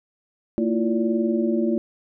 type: tone cluster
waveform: sine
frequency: 226.8 / 328.2 / 349 / 576 Hz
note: A#3 / E4 / F4 / D5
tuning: -47 / -8 / -1 / -34 cents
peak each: -22 / -26 / -24 / -30 dBFS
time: 0.58-1.78 s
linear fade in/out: 0 ms
effects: none